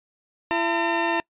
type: tone pair together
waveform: 20% pulse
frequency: 336.8 / 905 Hz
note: E4 / A5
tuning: +37 / +48 cents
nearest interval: octave + perfect fourth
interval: 1711 cents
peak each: -19 dBFS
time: 0.51-1.2 s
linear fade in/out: 0 ms
effects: noise-tail reverb RT60 0.1 s tail -25 dB re dry + resampled to 8000 Hz